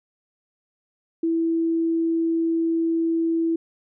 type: tone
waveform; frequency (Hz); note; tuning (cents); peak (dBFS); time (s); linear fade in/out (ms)
sine; 329.6; E4; 0; -19; 1.23-3.56; 5
effects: none